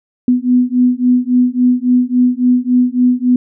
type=beating tone pair; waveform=sine; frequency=246.9 / 250.5 Hz; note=B3 / B3; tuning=0 / +25 cents; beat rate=3.6 Hz; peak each=-12 dBFS; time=0.28-3.36 s; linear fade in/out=2 ms; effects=none